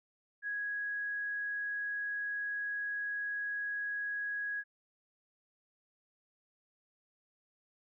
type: tone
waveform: sine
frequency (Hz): 1661.2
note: G#6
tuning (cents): 0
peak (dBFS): -34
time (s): 0.42-4.64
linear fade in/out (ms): 50
effects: none